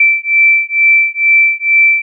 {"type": "beating tone pair", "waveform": "sine", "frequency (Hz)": [2332, 2334.2], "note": ["D7", "D7"], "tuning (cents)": [-13, -11], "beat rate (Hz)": 2.2, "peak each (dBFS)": -10, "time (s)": [0, 2.02], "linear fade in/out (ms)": 5, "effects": []}